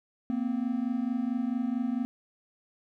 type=tone pair together; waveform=triangle; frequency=233.1 / 257.6 Hz; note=A#3 / C4; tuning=0 / -27 cents; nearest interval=major second; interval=173 cents; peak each=-28 dBFS; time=0.3-2.05 s; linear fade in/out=0 ms; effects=none